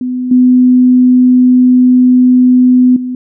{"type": "tone with level steps", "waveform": "sine", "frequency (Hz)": 251.4, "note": "B3", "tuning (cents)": 31, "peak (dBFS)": [-13, -3, -15], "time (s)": [0.01, 3.15], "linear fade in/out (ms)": 2, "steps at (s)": [0.31, 2.96], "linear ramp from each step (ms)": 5, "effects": []}